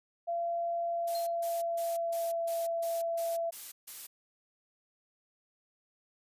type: tone with pitch glide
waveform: sine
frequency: 683 to 670.9 Hz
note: F5 to E5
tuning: -39 to +30 cents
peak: -30 dBFS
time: 0.27-3.51 s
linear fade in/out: 20 ms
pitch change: -31 cents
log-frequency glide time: 0.86-2.47 s
type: noise bursts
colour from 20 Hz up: blue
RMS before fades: -43 dBFS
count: 9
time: 1.07-4.07 s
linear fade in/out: 10 ms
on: 200 ms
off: 150 ms
type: tone with exponential decay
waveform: triangle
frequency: 4186 Hz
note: C8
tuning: in tune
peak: -37 dBFS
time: 1.15-1.35 s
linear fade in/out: 1 ms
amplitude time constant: 42 ms
effects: resampled to 32000 Hz